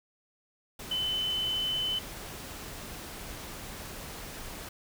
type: tone in noise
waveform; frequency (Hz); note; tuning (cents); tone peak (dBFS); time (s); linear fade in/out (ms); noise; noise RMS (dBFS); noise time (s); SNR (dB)
sine; 3032; F#7; +42; -28; 0.91-1.99; 5; pink; -42; 0.79-4.69; +11
effects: none